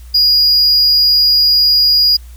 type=tone; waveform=triangle; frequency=4879 Hz; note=D#8; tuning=35 cents flat; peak=-6 dBFS; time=0.14-2.17 s; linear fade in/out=10 ms; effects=added 60 Hz sine -31 dBFS peak until 2.36 s + white hiss -47 dBFS RMS until 2.36 s